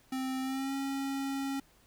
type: tone with pitch glide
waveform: square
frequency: 261.6 to 273.2 Hz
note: C4 to C#4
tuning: 0 to -25 cents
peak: -33 dBFS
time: 0.12-1.6 s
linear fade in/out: 5 ms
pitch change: +75 cents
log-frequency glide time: 0.41-0.74 s
effects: pink hiss -64 dBFS RMS until 1.86 s